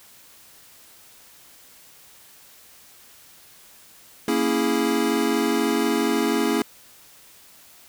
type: chord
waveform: square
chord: A# half-diminished seventh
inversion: none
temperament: equal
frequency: 233.1 / 277.2 / 329.6 / 415.3 Hz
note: A#3 / C#4 / E4 / G#4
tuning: 0 / 0 / 0 / 0 cents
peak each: -26 dBFS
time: 4.28-6.62 s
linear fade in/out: 2 ms
effects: white hiss -50 dBFS RMS until 7.88 s